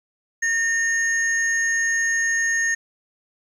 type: tone pair together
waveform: sine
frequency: 1827 / 6511 Hz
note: A#6 / G#8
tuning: -35 / -35 cents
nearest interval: octave + minor seventh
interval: 2200 cents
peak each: -18 / -25 dBFS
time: 0.42-2.75 s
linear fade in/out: 10 ms
effects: tanh soft clip ceiling -14 dBFS + 9-bit